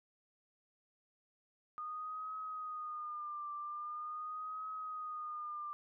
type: tone with vibrato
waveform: sine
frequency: 1225 Hz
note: D#6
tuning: 27 cents flat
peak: -40 dBFS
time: 1.78-5.73 s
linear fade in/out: 0 ms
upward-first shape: triangle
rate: 0.43 Hz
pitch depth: 69 cents each way
effects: none